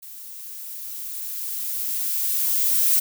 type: noise with level ramp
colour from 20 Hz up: violet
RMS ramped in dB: -40 to -18 dBFS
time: 0.02-3 s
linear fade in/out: 10 ms
effects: none